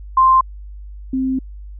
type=tone pair in turn; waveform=sine; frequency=1047 / 261.8 Hz; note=C6 / C4; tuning=+1 / +1 cents; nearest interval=2 octaves; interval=2400 cents; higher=first; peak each=-8 / -16 dBFS; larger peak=first; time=0.17-0.41 / 1.13-1.39 s; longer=second; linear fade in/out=5 ms; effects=added 50 Hz sine -31 dBFS peak until 1.79 s